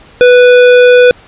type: tone with hard clipping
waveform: sine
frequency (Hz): 493.9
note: B4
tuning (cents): 0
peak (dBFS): -3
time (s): 0.21-1.11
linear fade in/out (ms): 0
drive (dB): 16
effects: pink hiss -39 dBFS RMS until 1.27 s + resampled to 8000 Hz